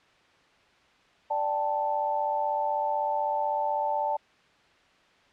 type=chord; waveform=sine; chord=D suspended fourth; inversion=none; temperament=equal; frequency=587.3 / 784 / 880 Hz; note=D5 / G5 / A5; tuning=0 / 0 / 0 cents; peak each=-31 / -32 / -27 dBFS; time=1.3-4.17 s; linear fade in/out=10 ms; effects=white hiss -60 dBFS RMS until 5.32 s + low-pass 3000 Hz 12 dB/octave